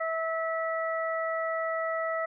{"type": "harmonic tone", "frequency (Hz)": 651, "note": "E5", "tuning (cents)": -22, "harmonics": [1, 2, 3], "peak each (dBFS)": [-30, -33, -35], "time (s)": [0, 2.26], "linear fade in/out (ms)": 10, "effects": []}